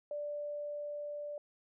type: tone with level ramp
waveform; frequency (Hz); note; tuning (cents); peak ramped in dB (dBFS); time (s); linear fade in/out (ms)
sine; 587; D5; -1; -36 to -39; 0.11-1.38; 2
effects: none